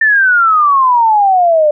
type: exponential sweep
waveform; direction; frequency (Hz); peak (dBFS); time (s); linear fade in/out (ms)
sine; down; 1800 to 587.3; -6; 0.01-1.71; 5
effects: none